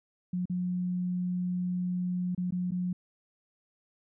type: tone with dropouts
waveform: sine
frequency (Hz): 179.9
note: F#3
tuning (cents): -48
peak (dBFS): -28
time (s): 0.33-2.93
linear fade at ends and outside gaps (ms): 5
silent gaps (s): 0.456-0.497 / 2.349-2.377 / 2.508-2.522 / 2.709-2.718
effects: none